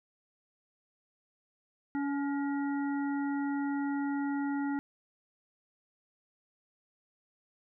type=harmonic tone with a mistuned harmonic; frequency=282.4 Hz; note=C#4; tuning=32 cents sharp; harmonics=1 / 3 / 5 / 7; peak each=-30 / -40 / -44 / -47 dBFS; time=1.95-4.79 s; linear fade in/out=0 ms; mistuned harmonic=7; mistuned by=-57 cents; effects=none